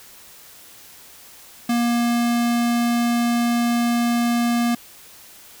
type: tone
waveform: square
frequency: 237.2 Hz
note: A#3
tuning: 30 cents sharp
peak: -18 dBFS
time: 1.69-4.75 s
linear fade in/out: 5 ms
effects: white hiss -45 dBFS RMS until 5.6 s